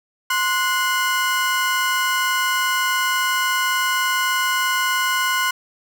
30% pulse tone pair together, 1043.6 / 1467 Hz, C6 / F#6, -5 / -15 cents, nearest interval tritone, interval 590 cents, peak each -18 dBFS, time 0.3-5.51 s, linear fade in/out 5 ms, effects none

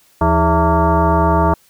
sine tone with frequency modulation, 415.3 Hz, G#4, in tune, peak -10 dBFS, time 0.21-1.54 s, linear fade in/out 5 ms, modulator 246 Hz, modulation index 2.9, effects white hiss -53 dBFS RMS until 1.69 s

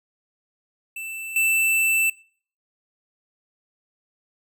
square tone with level steps, 2658 Hz, E7, 14 cents sharp, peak -31 / -18 dBFS, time 0.96-2.1 s, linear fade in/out 5 ms, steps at 1.36 s, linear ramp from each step 2 ms, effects noise-tail reverb RT60 0.5 s tail -23 dB re dry

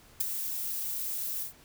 violet noise with ADSR envelope, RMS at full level -24 dBFS, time 0.2-1.53 s, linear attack 9 ms, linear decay 10 ms, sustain -10 dB, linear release 120 ms, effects pink hiss -57 dBFS RMS until 1.64 s

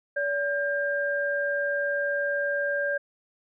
sine tone pair together, 571.9 / 1600 Hz, D5 / G6, -46 / +35 cents, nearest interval octave + tritone, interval 1781 cents, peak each -27 dBFS, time 0.16-2.98 s, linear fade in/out 10 ms, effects none

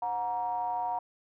triangle ring-modulated tone, 106.3 Hz, G#2, 41 cents sharp, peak -24 dBFS, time 0.02-0.99 s, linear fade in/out 5 ms, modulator 834 Hz, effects none

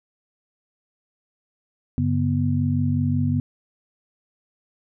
sine tone cluster, 96.8 / 142.2 / 245.1 Hz, G2 / C#3 / B3, -21 / +45 / -13 cents, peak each -23 dBFS, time 1.98-3.4 s, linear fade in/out 0 ms, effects none

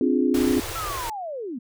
sine chord, D half-diminished seventh, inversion third, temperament equal, 261.6 / 293.7 / 349.2 / 415.3 Hz, C4 / D4 / F4 / Ab4, 0 / 0 / 0 / 0 cents, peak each -21 / -24 / -24 / -27 dBFS, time 0.01-0.6 s, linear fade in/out 2 ms
pink band-stop noise, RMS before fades -32 dBFS, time 0.34-1.1 s, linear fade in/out 5 ms, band 130 to 320 Hz, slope 96 dB/octave
sine linear sweep, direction down, 1361 to 217.8 Hz, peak -29 dBFS, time 0.75-1.59 s, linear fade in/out 10 ms
effects none

